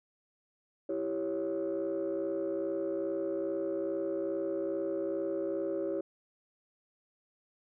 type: chord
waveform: sine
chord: C# diminished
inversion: first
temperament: equal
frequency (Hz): 329.6 / 392 / 554.4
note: E4 / G4 / C#5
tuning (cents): 0 / 0 / 0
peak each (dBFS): -34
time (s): 0.89-6.01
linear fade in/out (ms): 5
effects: tanh soft clip ceiling -26 dBFS